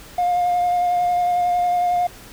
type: tone with vibrato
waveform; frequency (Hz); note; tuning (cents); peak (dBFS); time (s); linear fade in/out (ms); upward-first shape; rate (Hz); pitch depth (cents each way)
triangle; 710; F5; +28; -13; 0.18-2.07; 5; sine; 11; 15
effects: tanh soft clip ceiling -12 dBFS + pink hiss -42 dBFS RMS until 2.32 s

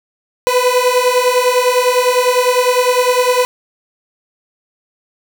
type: beating tone pair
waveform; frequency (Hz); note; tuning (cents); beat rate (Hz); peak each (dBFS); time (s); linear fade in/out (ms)
30% pulse; 493.9 / 503.8; B4 / B4; 0 / +34; 9.9; -11; 0.47-3.45; 0
effects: none

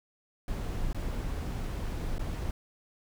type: noise with dropouts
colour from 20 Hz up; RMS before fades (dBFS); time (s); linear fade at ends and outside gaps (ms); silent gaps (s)
brown; -33; 0.48-2.51; 1; 0.93-0.946 / 2.182-2.194
effects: none

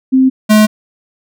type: tone pair in turn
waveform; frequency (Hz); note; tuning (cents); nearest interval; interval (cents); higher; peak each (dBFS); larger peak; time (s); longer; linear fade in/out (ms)
sine / square; 261.6 / 213.9; C4 / A3; 0 / -49; minor third; 349; first; -5; neither; 0.12-0.3 / 0.49-0.67; neither; 20
effects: none

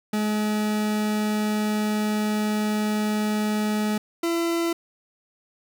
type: tone pair in turn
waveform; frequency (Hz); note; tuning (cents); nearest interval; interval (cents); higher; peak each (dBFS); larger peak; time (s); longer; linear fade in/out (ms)
40% pulse; 212.1 / 336.7; G#3 / E4; +37 / +37; minor sixth; 800; second; -21; neither; 0.13-3.98 / 4.23-4.73; first; 5
effects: none

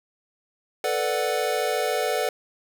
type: chord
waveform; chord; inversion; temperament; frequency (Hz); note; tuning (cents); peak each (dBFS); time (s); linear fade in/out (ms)
square; B minor seventh; third; equal; 440 / 493.9 / 587.3 / 740; A4 / B4 / D5 / F#5; 0 / 0 / 0 / 0; -29; 0.84-2.29; 2
effects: none

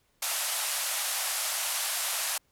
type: band-pass noise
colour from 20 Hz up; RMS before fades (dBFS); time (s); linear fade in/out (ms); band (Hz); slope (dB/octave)
white; -31; 0.22-2.38; 5; 580 to 13000; 48
effects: pink hiss -70 dBFS RMS until 2.51 s

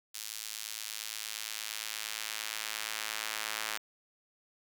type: tone with high-pass filter sweep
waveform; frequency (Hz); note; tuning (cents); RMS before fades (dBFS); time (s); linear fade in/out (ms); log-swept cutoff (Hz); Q
sawtooth; 108.6; A2; -22; -39; 0.14-3.78; 10; 4700 to 1500; 0.72
effects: none

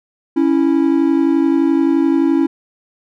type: tone pair together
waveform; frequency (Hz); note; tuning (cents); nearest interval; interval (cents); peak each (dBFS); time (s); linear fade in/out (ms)
triangle; 277.2 / 328.8; C#4 / E4; 0 / -4; minor third; 296; -12; 0.36-2.47; 10
effects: none

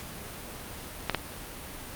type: clicks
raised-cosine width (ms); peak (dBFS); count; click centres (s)
0.3; -9; 2; 1.097 / 1.147
effects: pink hiss -41 dBFS RMS until 1.95 s + Opus 48 kbps

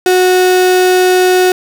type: tone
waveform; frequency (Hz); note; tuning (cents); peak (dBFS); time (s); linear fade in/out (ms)
35% pulse; 367; F#4; -14; -5; 0.06-1.52; 2
effects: none

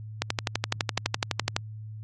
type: click train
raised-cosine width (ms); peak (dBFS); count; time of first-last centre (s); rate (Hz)
0.2; -7; 17; 0.22-1.565; 11.9
effects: added 108 Hz sine -37 dBFS peak until 2.03 s + AAC 32 kbps

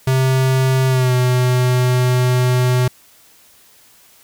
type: tone with pitch glide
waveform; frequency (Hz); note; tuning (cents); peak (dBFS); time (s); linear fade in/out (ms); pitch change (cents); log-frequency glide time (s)
square; 131.3 to 125.66; C3 to B2; +6 to +30; -13; 0.07-2.88; 5; -76; 0.88-1.13
effects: white hiss -49 dBFS RMS until 4.23 s

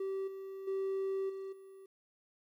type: tone with level steps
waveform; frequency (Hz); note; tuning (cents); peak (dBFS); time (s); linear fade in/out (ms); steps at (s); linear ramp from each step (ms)
triangle; 386.6; G4; -24; -32 / -40 / -30 / -38 / -49; 0-1.86; 5; 0.27 / 0.67 / 1.29 / 1.52; 10
effects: tanh soft clip ceiling -26 dBFS + 12-bit

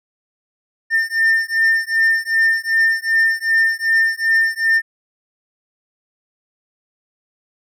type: beating tone pair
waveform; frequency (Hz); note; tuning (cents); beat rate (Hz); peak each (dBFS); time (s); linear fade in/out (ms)
triangle; 1803 / 1805.6; A6 / A6; +42 / +44; 2.6; -15; 0.9-4.82; 50
effects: none

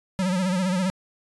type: tone with vibrato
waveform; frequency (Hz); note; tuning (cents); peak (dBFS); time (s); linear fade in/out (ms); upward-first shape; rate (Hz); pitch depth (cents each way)
square; 185; F#3; 0; -22; 0.19-0.9; 0; sine; 15; 79
effects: resampled to 24000 Hz

